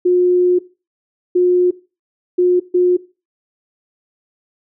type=tone bursts at uneven times; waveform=sine; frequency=359 Hz; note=F4; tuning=48 cents sharp; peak=-9 dBFS; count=4; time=0.05-0.59 / 1.35-1.71 / 2.38-2.6 / 2.74-2.97 s; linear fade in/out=10 ms; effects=noise-tail reverb RT60 0.3 s tail -18 dB re dry